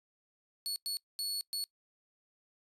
sawtooth tone bursts at uneven times, 4400 Hz, C#8, 14 cents flat, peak -31 dBFS, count 4, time 0.66-0.76 / 0.86-0.97 / 1.19-1.41 / 1.53-1.64 s, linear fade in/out 0 ms, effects noise-tail reverb RT60 0.1 s tail -22 dB re dry + resampled to 32000 Hz

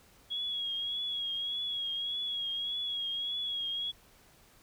sine tone with vibrato, 3322 Hz, G#7, in tune, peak -32 dBFS, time 0.3-3.92 s, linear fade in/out 20 ms, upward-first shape triangle, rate 1.7 Hz, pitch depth 51 cents each way, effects pink hiss -61 dBFS RMS until 4.62 s

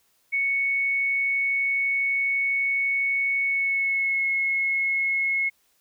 sine tone with pitch glide, 2217 to 2176 Hz, C#7 to C#7, 0 to -33 cents, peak -21 dBFS, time 0.32-5.5 s, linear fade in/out 20 ms, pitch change -33 cents, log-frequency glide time 3.44-4.27 s, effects white hiss -66 dBFS RMS until 5.8 s

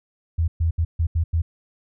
sine tone bursts at uneven times, 82.41 Hz, E2, in tune, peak -17 dBFS, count 6, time 0.38-0.48 / 0.6-0.71 / 0.78-0.85 / 0.99-1.07 / 1.15-1.24 / 1.33-1.42 s, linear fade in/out 10 ms, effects none

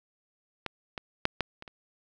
clicks, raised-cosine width 0.3 ms, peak -16 / -19 / -7 / -11 / -26 / -28 dBFS, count 6, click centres 0.663 / 0.978 / 1.254 / 1.407 / 1.624 / 1.678 s, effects none

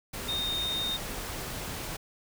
sine tone in noise, 3680 Hz, A#7, 23 cents flat, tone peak -29 dBFS, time 0.28-0.97 s, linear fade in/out 10 ms, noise pink, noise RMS -37 dBFS, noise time 0.13-1.97 s, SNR +5 dB, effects none

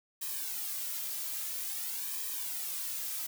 blue noise with flanger, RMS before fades -37 dBFS, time 0.21-3.27 s, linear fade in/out 10 ms, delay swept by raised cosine 1.4 to 2.8 ms, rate 0.5 Hz, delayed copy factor -0.9, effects none

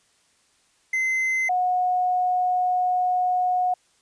triangle / sine tone pair in turn, 2060 / 728.3 Hz, C7 / F#5, -28 / -28 cents, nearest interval octave + tritone, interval 1800 cents, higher first, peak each -19 dBFS, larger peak neither, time 0.93-1.49 / 1.49-3.74 s, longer second, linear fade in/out 5 ms, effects white hiss -63 dBFS RMS until 4.01 s + resampled to 22050 Hz

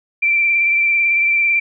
sine tone with vibrato, 2349 Hz, D7, in tune, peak -12 dBFS, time 0.22-1.6 s, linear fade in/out 10 ms, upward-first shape sine, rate 18 Hz, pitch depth 22 cents each way, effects none

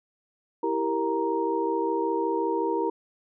sine tone cluster, 328.6 / 393.9 / 467.8 / 935 Hz, E4 / G4 / A#4 / A#5, -5 / +8 / +6 / +5 cents, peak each -29 dBFS, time 0.63-2.9 s, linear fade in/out 5 ms, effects none

